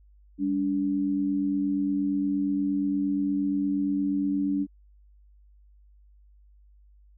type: tone pair together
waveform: sine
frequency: 199.16 / 287.7 Hz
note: G3 / D4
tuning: +28 / -36 cents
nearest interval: tritone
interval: 636 cents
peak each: -30 / -24 dBFS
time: 0.38-4.67 s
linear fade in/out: 50 ms
effects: added 50 Hz sine -53 dBFS peak until 7.17 s